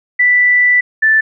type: tone pair in turn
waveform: sine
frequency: 1975.5 / 1760 Hz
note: B6 / A6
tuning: 0 / 0 cents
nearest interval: major second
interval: 200 cents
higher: first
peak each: -7 dBFS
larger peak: neither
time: 0.19-0.81 / 1.02-1.21 s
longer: first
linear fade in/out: 10 ms
effects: none